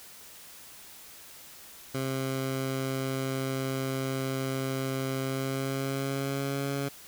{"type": "tone with pitch glide", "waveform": "15% pulse", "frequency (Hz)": [133.2, 139.34], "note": ["C3", "C#3"], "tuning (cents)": [31, 9], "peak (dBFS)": -23, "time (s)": [1.94, 6.89], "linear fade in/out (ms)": 10, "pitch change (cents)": 78, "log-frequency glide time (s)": [5.23, 6.74], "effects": ["white hiss -49 dBFS RMS until 7.07 s"]}